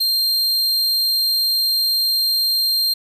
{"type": "tone", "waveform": "45% pulse", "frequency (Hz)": 4186, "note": "C8", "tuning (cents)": 0, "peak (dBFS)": -15, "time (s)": [0, 2.94], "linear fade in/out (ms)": 10, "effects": ["resampled to 32000 Hz", "8-bit"]}